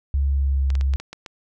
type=tone with pitch glide; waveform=sine; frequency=69.3 to 67.76 Hz; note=C#2 to C#2; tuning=0 to -39 cents; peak=-17 dBFS; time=0.14-0.96 s; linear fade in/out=0 ms; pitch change=-39 cents; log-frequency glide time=0.27-0.67 s
type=clicks; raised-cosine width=0.2 ms; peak=-18 dBFS; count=7; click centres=0.703 / 0.753 / 0.811 / 0.937 / 1 / 1.13 / 1.262 s
effects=none